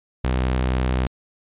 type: tone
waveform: sawtooth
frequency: 63.5 Hz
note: B1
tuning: 49 cents sharp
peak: -15 dBFS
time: 0.24-1.07 s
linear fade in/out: 5 ms
effects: resampled to 8000 Hz